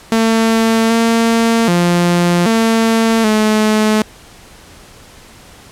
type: tone with pitch steps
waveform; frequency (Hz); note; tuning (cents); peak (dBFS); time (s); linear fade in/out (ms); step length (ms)
sawtooth; 225.2 / 228.9 / 174.4 / 225.9 / 215.1; A3 / A#3 / F3 / A3 / A3; +40 / -31 / -2 / +46 / -39; -6; 0.12-4.02; 0; 780
effects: pink hiss -40 dBFS RMS until 5.71 s + low-pass 11000 Hz 12 dB/octave